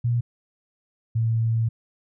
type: tone pair in turn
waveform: sine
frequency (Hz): 119.3 / 113.6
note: A#2 / A#2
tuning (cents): +41 / -44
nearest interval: minor second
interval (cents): 85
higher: first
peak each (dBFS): -19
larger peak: neither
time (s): 0.04-0.21 / 1.15-1.69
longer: second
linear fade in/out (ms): 10
effects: none